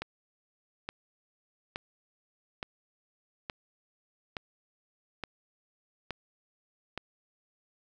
click train, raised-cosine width 0.3 ms, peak -19 dBFS, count 9, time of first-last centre 0.02-6.977 s, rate 1.15 Hz, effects none

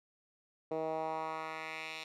10% pulse tone with band-pass filter sweep, 158.8 Hz, D#3, 36 cents sharp, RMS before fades -39 dBFS, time 0.71-2.04 s, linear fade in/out 5 ms, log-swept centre 490 to 3300 Hz, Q 1.9, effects none

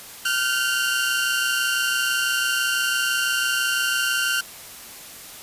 sawtooth tone cluster, 1406 / 1532 / 2786 Hz, F6 / G6 / F7, +11 / -40 / -5 cents, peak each -21 / -20 / -24 dBFS, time 0.25-4.41 s, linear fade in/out 5 ms, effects white hiss -40 dBFS RMS until 5.42 s + resampled to 32000 Hz

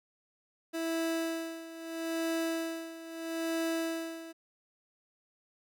30% pulse tone with tremolo, 328.3 Hz, E4, 7 cents flat, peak -27 dBFS, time 0.73-4.33 s, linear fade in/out 20 ms, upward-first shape sine, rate 0.77 Hz, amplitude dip 80%, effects none

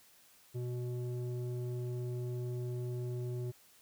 square tone with low-pass filter, 122.9 Hz, B2, 8 cents flat, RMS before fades -38 dBFS, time 0.54-3.52 s, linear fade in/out 20 ms, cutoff 390 Hz, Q 1.5, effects white hiss -63 dBFS RMS until 3.81 s

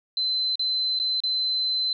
sine tone with dropouts, 4060 Hz, B7, 47 cents sharp, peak -22 dBFS, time 0.17-1.93 s, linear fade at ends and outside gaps 2 ms, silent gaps 0.556-0.594 / 0.99-0.998 / 1.203-1.236 s, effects none

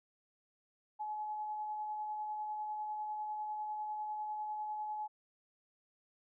sine tone with tremolo, 850 Hz, G#5, 40 cents sharp, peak -36 dBFS, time 0.99-5.08 s, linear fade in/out 20 ms, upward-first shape sine, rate 10 Hz, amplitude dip 25%, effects none

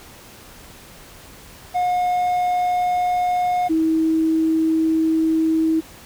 triangle / sine tone pair in turn, 720 / 320.7 Hz, F#5 / E4, -47 / -48 cents, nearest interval octave + major second, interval 1401 cents, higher first, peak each -15 dBFS, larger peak neither, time 1.74-3.69 / 3.69-5.81 s, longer second, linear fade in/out 20 ms, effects pink hiss -43 dBFS RMS until 6.05 s

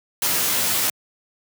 white noise with comb filter, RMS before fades -21 dBFS, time 0.22-0.9 s, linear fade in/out 2 ms, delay 14 ms, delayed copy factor -0.7, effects high-pass 100 Hz 12 dB/octave

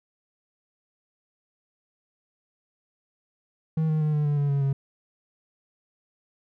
triangle tone with pitch steps, 158.9 / 155.63 / 152.43 / 149.29 / 146.22 / 143.21 / 140.26 / 137.37 Hz, D#3 / D#3 / D#3 / D3 / D3 / D3 / C#3 / C#3, +37 / +1 / -35 / +29 / -7 / -43 / +21 / -15 cents, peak -19 dBFS, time 3.77-4.73 s, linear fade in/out 5 ms, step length 120 ms, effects none

